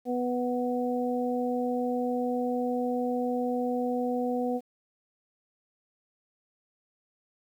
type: harmonic tone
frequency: 246.9 Hz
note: B3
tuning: in tune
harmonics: 1 / 2 / 3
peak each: -29 / -30 / -34 dBFS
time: 0.05-4.61 s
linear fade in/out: 50 ms
effects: 10-bit